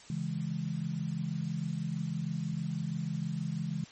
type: chord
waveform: sine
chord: C# minor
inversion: none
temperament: equal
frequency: 138.59 / 164.81 / 207.7 Hz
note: C#3 / E3 / G#3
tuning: 0 / 0 / 0 cents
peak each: -37 / -34 / -38 dBFS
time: 0.1-3.84 s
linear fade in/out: 2 ms
effects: white hiss -53 dBFS RMS until 3.91 s + MP3 32 kbps

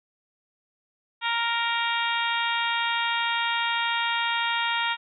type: harmonic tone with a mistuned harmonic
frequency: 466.2 Hz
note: A#4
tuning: in tune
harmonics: 2 / 3 / 4 / 5 / 6 / 7 / 8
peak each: -28 / -30 / -31 / -32 / -33 / -33 / -34 dBFS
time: 1.21-4.97 s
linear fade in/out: 50 ms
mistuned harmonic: 8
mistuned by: -16 cents
effects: none

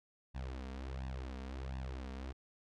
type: tone with flanger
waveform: sawtooth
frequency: 65.41 Hz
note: C2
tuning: in tune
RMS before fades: -43 dBFS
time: 0.34-2.33 s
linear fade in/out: 20 ms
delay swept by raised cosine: 1.1 to 4.4 ms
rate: 1.4 Hz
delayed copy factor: +1
effects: low-pass 5000 Hz 12 dB/octave

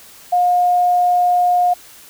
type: tone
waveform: sine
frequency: 714 Hz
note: F5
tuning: 38 cents sharp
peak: -11 dBFS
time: 0.32-1.74 s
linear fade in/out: 10 ms
effects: white hiss -42 dBFS RMS until 2.09 s

